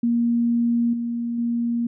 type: tone with level steps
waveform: sine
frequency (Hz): 235.6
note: A#3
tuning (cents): +19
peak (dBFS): -17 / -23 / -20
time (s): 0.03-1.87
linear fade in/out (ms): 5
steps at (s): 0.93 / 1.38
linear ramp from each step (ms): 5
effects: none